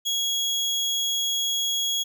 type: tone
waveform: 30% pulse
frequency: 3322 Hz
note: G#7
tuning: in tune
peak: -20 dBFS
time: 0.05-2.04 s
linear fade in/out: 20 ms
effects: none